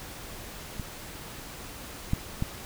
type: clicks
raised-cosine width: 5 ms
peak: -21 / -12 / -15 dBFS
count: 3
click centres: 0.797 / 2.134 / 2.424 s
effects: pink hiss -42 dBFS RMS until 2.65 s